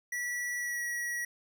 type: tone with pitch glide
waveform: square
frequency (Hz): 1946 to 1920.3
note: B6 to B6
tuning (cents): -26 to -49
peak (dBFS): -33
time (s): 0.12-1.25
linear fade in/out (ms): 5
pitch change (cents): -23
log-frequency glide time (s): 0.58-0.83
effects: none